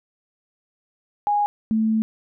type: tone pair in turn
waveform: sine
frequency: 825 / 220.2 Hz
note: G#5 / A3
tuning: -12 / +2 cents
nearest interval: octave + major seventh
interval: 2286 cents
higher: first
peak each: -17 dBFS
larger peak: neither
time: 1.27-1.46 / 1.71-2.02 s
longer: second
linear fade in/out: 0 ms
effects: none